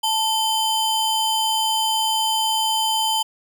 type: ring-modulated tone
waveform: square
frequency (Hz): 1982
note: B6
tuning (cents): +6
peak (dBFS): -16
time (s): 0.03-3.23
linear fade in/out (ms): 10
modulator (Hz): 1100
effects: none